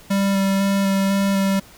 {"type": "tone with vibrato", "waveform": "square", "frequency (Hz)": 196, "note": "G3", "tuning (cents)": 0, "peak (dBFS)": -17, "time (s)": [0.1, 1.6], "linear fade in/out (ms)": 10, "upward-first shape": "square", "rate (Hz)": 2, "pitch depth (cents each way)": 10, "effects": ["pink hiss -46 dBFS RMS until 1.77 s"]}